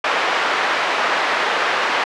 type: band-pass noise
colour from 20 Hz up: white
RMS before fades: -19 dBFS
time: 0.04-2.04 s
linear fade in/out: 5 ms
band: 530 to 1800 Hz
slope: 12 dB/octave
effects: low-pass 6000 Hz 12 dB/octave